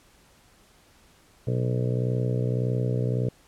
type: harmonic tone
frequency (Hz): 61.74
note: B1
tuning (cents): 0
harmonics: 2 / 3 / 4 / 5 / 6 / 7 / 8 / 9 / 10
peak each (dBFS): -24 / -33 / -38 / -38 / -42 / -33 / -35 / -41 / -43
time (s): 1.47-3.29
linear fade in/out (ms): 5
effects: pink hiss -58 dBFS RMS until 3.47 s + low-pass 12000 Hz 12 dB/octave